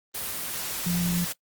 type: tone in noise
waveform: sine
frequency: 174.61 Hz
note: F3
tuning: in tune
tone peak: -23 dBFS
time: 0.86-1.25 s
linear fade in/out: 10 ms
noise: white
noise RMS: -32 dBFS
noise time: 0.14-1.33 s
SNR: +6 dB
effects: noise-tail reverb RT60 0.1 s tail -20 dB re dry + Opus 24 kbps